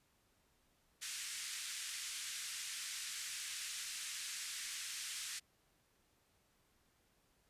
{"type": "band-pass noise", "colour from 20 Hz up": "white", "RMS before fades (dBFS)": -45, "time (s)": [1.01, 5.4], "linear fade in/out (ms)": 20, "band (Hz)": [1600, 9100], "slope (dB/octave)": 24, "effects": ["pink hiss -75 dBFS RMS until 7.49 s", "resampled to 32000 Hz"]}